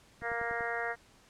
harmonic tone, 233.8 Hz, A#3, 5 cents sharp, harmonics 2 / 3 / 4 / 5 / 6 / 7 / 8 / 9, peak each -39 / -38 / -44 / -45 / -40 / -40 / -38 / -46 dBFS, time 0.21-0.96 s, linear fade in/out 50 ms
click train, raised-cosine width 3 ms, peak -34 dBFS, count 5, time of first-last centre 0.22-0.608 s, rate 10.3 Hz
effects pink hiss -61 dBFS RMS until 1.29 s + low-pass 9000 Hz 12 dB/octave

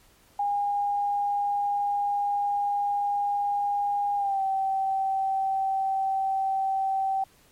sine tone with pitch glide, 813 to 773.2 Hz, G#5 to G5, -37 to -24 cents, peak -23 dBFS, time 0.39-7.24 s, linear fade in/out 5 ms, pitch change -87 cents, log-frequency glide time 4.16-4.42 s, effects pink hiss -59 dBFS RMS until 7.51 s + MP3 64 kbps

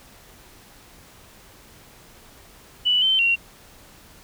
sine tone with pitch steps, 2964 / 3091 / 2749 Hz, F#7 / G7 / F7, +2 / -25 / -28 cents, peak -16 dBFS, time 2.85-3.36 s, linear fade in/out 20 ms, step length 170 ms, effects pink hiss -49 dBFS RMS until 4.23 s

